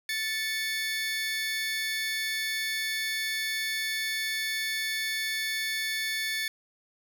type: tone pair together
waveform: 25% pulse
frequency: 1760 / 2217 Hz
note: A6 / C#7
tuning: 0 / 0 cents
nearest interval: major third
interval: 400 cents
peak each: -27 / -29 dBFS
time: 0.09-6.48 s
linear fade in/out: 2 ms
effects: 8-bit